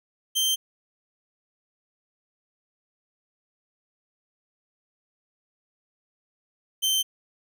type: tone pair in turn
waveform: sawtooth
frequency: 3136 / 3107 Hz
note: G7 / G7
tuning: 0 / -16 cents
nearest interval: unison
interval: 16 cents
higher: first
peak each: -18 dBFS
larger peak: neither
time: 0.35-0.56 / 6.82-7.03 s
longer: neither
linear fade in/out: 20 ms
effects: none